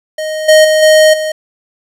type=tone with level steps; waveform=square; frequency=622.3 Hz; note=D#5; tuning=in tune; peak=-17 / -3 / -8 / -4 / -15 dBFS; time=0.18-1.32 s; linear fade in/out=5 ms; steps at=0.48 / 0.64 / 0.82 / 1.13 s; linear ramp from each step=10 ms; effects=low-pass 11000 Hz 12 dB/octave + 7-bit